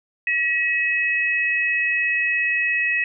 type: tone pair together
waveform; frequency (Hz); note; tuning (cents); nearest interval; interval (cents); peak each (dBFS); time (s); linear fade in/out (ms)
sine; 1920 / 2563; B6 / E7; -49 / -49; perfect fourth; 500; -21; 0.27-3.04; 2
effects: none